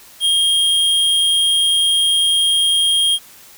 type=tone; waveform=square; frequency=3234 Hz; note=G#7; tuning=47 cents flat; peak=-13 dBFS; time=0.2-3.19 s; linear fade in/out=50 ms; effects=white hiss -43 dBFS RMS until 3.57 s